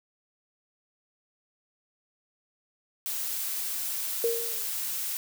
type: noise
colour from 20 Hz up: blue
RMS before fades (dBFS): -32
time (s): 3.06-5.17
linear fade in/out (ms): 0
type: tone with exponential decay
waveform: sine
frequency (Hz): 463.6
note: A#4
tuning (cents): -10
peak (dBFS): -21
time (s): 4.24-4.7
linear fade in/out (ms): 2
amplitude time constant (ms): 100
effects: none